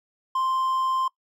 triangle tone, 1046.5 Hz, C6, in tune, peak -20 dBFS, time 0.35-1.08 s, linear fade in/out 5 ms, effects noise-tail reverb RT60 0.1 s tail -22 dB re dry

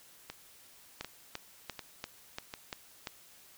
two click trains, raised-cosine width 0.2 ms, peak -23 / -20 dBFS, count 4 / 7, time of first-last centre 0.3-2.539 / 1.01-3.072 s, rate 1.34 / 2.91 Hz, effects white hiss -58 dBFS RMS until 3.57 s

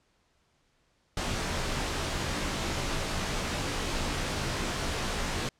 pink noise with comb filter, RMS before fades -31 dBFS, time 1.17-5.49 s, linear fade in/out 2 ms, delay 19 ms, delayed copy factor -0.75, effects pink hiss -70 dBFS RMS until 5.59 s + low-pass 7000 Hz 12 dB/octave

